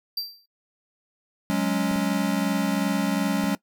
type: tone with exponential decay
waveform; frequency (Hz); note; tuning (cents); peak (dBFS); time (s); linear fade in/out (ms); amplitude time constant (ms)
square; 4699; D8; 0; -24; 0.17-0.46; 5; 61
type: chord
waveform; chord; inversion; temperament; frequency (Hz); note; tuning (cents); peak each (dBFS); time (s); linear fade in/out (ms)
square; F# suspended second; none; equal; 185 / 207.7 / 277.2; F#3 / G#3 / C#4; 0 / 0 / 0; -27; 1.5-3.55; 0
type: clicks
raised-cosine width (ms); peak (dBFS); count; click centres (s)
2; -23; 3; 1.913 / 1.96 / 3.44
effects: noise-tail reverb RT60 0.1 s tail -20 dB re dry